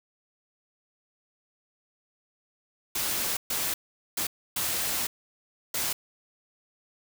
white noise bursts at uneven times, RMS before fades -29 dBFS, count 5, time 2.95-3.37 / 3.5-3.74 / 4.17-4.27 / 4.56-5.07 / 5.74-5.93 s, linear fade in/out 5 ms, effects none

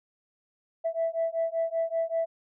sine beating tone pair, 657 / 662.2 Hz, E5 / E5, -6 / +8 cents, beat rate 5.2 Hz, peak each -28 dBFS, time 0.84-2.26 s, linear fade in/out 20 ms, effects tanh soft clip ceiling -20 dBFS

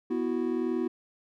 triangle chord, B suspended fourth, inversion none, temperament equal, 246.9 / 329.6 / 370 Hz, B3 / E4 / F#4, 0 / 0 / 0 cents, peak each -29 dBFS, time 0.1-0.88 s, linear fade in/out 10 ms, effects none

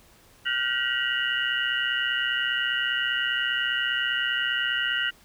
sine tone cluster, 1421 / 1536 / 1914 / 2810 / 2940 Hz, F6 / G6 / A#6 / F7 / F#7, +30 / -36 / +45 / +10 / -12 cents, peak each -30 dBFS, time 0.45-5.11 s, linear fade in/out 20 ms, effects pink hiss -56 dBFS RMS until 5.24 s

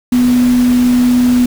sine tone in noise, 246.9 Hz, B3, in tune, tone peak -7 dBFS, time 0.12-1.46 s, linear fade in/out 5 ms, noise pink, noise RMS -25 dBFS, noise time 0.12-1.46 s, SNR +15 dB, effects none

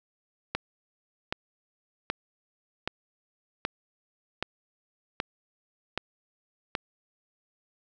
click train, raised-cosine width 0.3 ms, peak -12 dBFS, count 9, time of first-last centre 0.55-6.752 s, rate 1.29 Hz, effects none

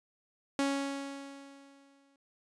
sawtooth tone with exponential decay, 277.2 Hz, C#4, in tune, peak -23 dBFS, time 0.59-2.16 s, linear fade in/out 1 ms, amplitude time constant 340 ms, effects resampled to 22050 Hz

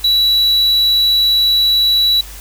triangle tone, 3926 Hz, B7, 11 cents flat, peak -8 dBFS, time 0.04-2.21 s, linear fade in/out 5 ms, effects added 50 Hz sine -32 dBFS peak until 2.4 s + white hiss -35 dBFS RMS until 2.4 s

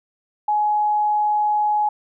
sine tone, 841 Hz, G#5, 22 cents sharp, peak -16 dBFS, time 0.48-1.89 s, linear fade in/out 5 ms, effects none

